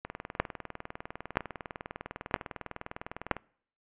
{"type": "two click trains", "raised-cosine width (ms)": 0.5, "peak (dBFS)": [-22, -9], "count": [67, 4], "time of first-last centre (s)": [[0.05, 3.367], [0.4, 3.313]], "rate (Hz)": [19.9, 1.03], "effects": ["noise-tail reverb RT60 0.6 s tail -26 dB re dry", "resampled to 8000 Hz"]}